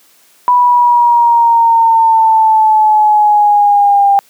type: exponential sweep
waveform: sine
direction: down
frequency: 987 to 795 Hz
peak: -5 dBFS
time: 0.48-4.19 s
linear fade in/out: 0 ms
effects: white hiss -48 dBFS RMS until 4.29 s + high-pass 200 Hz 12 dB/octave